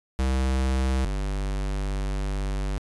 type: tone pair in turn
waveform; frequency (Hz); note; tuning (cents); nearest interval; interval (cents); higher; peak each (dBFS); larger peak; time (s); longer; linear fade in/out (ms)
square; 65.41 / 49; C2 / G1; 0 / 0; perfect fourth; 500; first; -22 / -26; first; 0.19-1.05 / 1.05-2.78; second; 0
effects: resampled to 24000 Hz